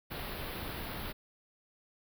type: band-stop noise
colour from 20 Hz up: pink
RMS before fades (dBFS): -40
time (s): 0.1-1.13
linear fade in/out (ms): 20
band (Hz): 4600 to 11000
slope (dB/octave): 48
effects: none